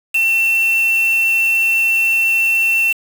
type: tone with quantisation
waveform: sine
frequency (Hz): 2697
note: E7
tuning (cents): +39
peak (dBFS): -12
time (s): 0.14-2.93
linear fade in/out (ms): 10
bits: 4
effects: none